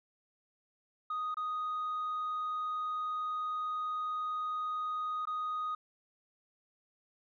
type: tone with dropouts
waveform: sine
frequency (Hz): 1244.5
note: D#6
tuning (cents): 0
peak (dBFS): -31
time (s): 1.1-5.75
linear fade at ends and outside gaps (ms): 5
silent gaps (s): 1.344-1.369 / 5.254-5.271
effects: tanh soft clip ceiling -31 dBFS